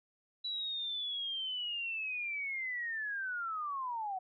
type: linear sweep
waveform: sine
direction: down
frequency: 3951 to 730 Hz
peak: -35 dBFS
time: 0.44-4.19 s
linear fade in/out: 10 ms
effects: none